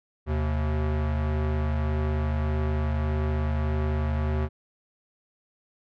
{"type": "tone pair together", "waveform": "square", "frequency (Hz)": [76.2, 127.56], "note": ["D#2", "C3"], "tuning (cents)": [-36, -44], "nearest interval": "major sixth", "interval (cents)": 892, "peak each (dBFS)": [-25, -32], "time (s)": [0.26, 4.49], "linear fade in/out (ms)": 50, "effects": ["low-pass 2000 Hz 12 dB/octave"]}